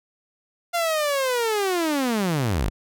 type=linear sweep; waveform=sawtooth; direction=down; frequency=698.5 to 36.71 Hz; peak=-17 dBFS; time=0.73-2.7 s; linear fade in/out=20 ms; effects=none